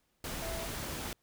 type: tone in noise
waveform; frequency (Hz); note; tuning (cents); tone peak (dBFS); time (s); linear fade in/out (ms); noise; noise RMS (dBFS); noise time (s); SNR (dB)
sine; 661; E5; +5; -41; 0.42-0.66; 2; pink; -39; 0.24-1.13; -5
effects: pink hiss -75 dBFS RMS until 1.22 s